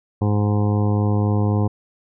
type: harmonic tone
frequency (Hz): 103.8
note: G#2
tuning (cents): 0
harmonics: 1 / 2 / 3 / 4 / 5 / 7 / 8 / 9 / 10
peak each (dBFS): -17 / -23 / -27 / -29 / -31 / -34 / -35 / -36 / -37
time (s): 0.21-1.68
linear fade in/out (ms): 10
effects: none